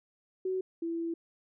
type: tone pair in turn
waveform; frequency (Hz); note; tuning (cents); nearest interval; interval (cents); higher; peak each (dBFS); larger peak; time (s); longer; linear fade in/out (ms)
sine; 374.3 / 333.5; F#4 / E4; +20 / +20; major second; 200; first; -29 / -31; first; 0.45-0.61 / 0.82-1.14; second; 5
effects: none